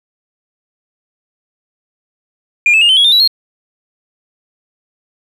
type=tone with pitch steps; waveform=sine; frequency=2412 / 2615 / 2835 / 3074 / 3333 / 3614 / 3918 / 4248 Hz; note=D7 / E7 / F7 / G7 / G#7 / A7 / B7 / C8; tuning=+46 / -15 / +25 / -35 / +5 / +46 / -15 / +25 cents; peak=-4 dBFS; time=2.66-3.276 s; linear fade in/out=2 ms; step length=77 ms; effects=tanh soft clip ceiling -4 dBFS + 7-bit